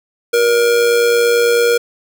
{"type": "tone with amplitude modulation", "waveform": "square", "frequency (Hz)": 473.6, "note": "A#4", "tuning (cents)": 27, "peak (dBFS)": -9, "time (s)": [0.33, 1.78], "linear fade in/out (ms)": 10, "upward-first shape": "sine", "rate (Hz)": 109, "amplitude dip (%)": 40, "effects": []}